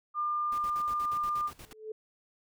sine tone, 1200 Hz, D6, 37 cents sharp, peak -28 dBFS, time 0.14-1.51 s, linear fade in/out 50 ms
pink noise with tremolo, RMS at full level -48 dBFS, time 0.52-1.73 s, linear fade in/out 2 ms, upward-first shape square, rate 8.4 Hz, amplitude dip 80%
sine tone with exponential growth, 434.3 Hz, A4, 23 cents flat, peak -33 dBFS, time 1.61-1.92 s, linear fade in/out 5 ms, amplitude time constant 67 ms
effects none

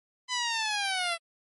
10% pulse linear sweep, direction down, 1014 to 662 Hz, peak -19 dBFS, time 0.28-1.18 s, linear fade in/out 50 ms, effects MP3 48 kbps

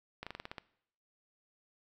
slowing click train, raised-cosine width 0.3 ms, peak -25 dBFS, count 8, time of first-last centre 0.23-0.582 s, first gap 36 ms, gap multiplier 1.11, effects noise-tail reverb RT60 0.7 s tail -20 dB re dry

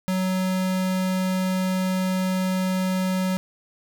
square tone, 186.3 Hz, F#3, 12 cents sharp, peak -22 dBFS, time 0.08-3.37 s, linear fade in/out 0 ms, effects none

